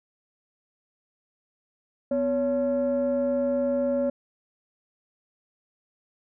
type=tone pair together; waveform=sine; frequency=250.3 / 562 Hz; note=B3 / C#5; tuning=+23 / +24 cents; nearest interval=octave + major second; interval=1401 cents; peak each=-25 / -22 dBFS; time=2.11-4.1 s; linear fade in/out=5 ms; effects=tanh soft clip ceiling -18 dBFS